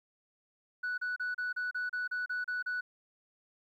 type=tone bursts; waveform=sine; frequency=1480 Hz; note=F#6; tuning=in tune; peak=-30 dBFS; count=11; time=0.83-2.81 s; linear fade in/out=10 ms; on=150 ms; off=33 ms; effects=tanh soft clip ceiling -30 dBFS + 12-bit